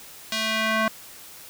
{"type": "tone with band-pass filter sweep", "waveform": "square", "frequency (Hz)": 220, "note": "A3", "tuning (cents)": 0, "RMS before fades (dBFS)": -24, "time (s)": [0.32, 0.88], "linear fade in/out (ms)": 2, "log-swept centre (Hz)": [4100, 1300], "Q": 1.1, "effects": ["white hiss -44 dBFS RMS until 1.49 s"]}